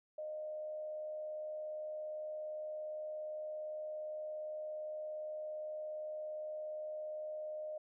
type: tone with frequency modulation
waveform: sine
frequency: 614 Hz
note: D#5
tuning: 23 cents flat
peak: -40 dBFS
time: 0.18-7.78 s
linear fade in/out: 5 ms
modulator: 77.4 Hz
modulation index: 0.2
effects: none